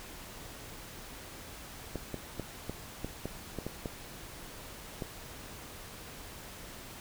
clicks, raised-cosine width 2 ms, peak -22 dBFS, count 10, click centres 1.957 / 2.143 / 2.397 / 2.696 / 3.046 / 3.256 / 3.587 / 3.666 / 3.858 / 5.022 s, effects pink hiss -47 dBFS RMS until 7 s

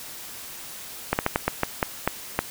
slowing click train, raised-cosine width 0.5 ms, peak -5 dBFS, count 9, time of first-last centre 1.13-2.39 s, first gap 59 ms, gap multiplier 1.27, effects white hiss -39 dBFS RMS until 2.5 s

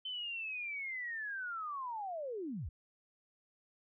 sine linear sweep, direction down, 3079 to 52 Hz, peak -38 dBFS, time 0.05-2.69 s, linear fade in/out 5 ms, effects none

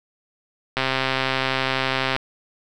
click train, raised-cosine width 0.3 ms, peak -5 dBFS, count 185, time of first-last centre 0.77-2.164 s, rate 132 Hz, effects none

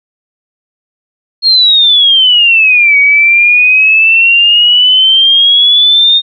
sine exponential two-way sweep, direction down then up, 4303 to 2244 to 3690 Hz, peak -3 dBFS, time 1.42-6.22 s, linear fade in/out 50 ms, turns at 2.98 s, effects none

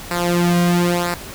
sawtooth tone with flanger, 174.61 Hz, F3, in tune, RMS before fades -17 dBFS, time 0.11-1.14 s, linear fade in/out 0 ms, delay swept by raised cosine 0.31 to 2.31 ms, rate 1 Hz, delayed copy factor -0.8, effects pink hiss -34 dBFS RMS until 1.34 s

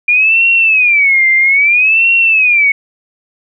sine tone with vibrato, 2393 Hz, D7, 32 cents sharp, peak -6 dBFS, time 0.08-2.72 s, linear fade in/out 5 ms, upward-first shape sine, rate 0.61 Hz, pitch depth 230 cents each way, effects none

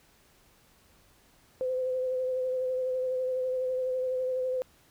sine tone with vibrato, 512 Hz, C5, 38 cents flat, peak -27 dBFS, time 1.61-4.62 s, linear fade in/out 0 ms, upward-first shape sine, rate 12 Hz, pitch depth 22 cents each way, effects pink hiss -62 dBFS RMS until 4.9 s

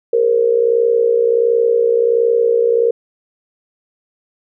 sine tone with amplitude modulation, 466.2 Hz, A#4, in tune, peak -7 dBFS, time 0.13-2.91 s, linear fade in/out 5 ms, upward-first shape sine, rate 61.4 Hz, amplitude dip 75%, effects none

